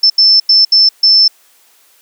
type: tone bursts at uneven times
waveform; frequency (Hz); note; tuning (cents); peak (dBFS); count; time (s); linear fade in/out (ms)
sine; 5300; E8; +9; -4; 5; 0.03-0.1 / 0.18-0.4 / 0.49-0.65 / 0.72-0.89 / 1.03-1.28; 5
effects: white hiss -49 dBFS RMS until 2.01 s + high-pass 400 Hz 12 dB/octave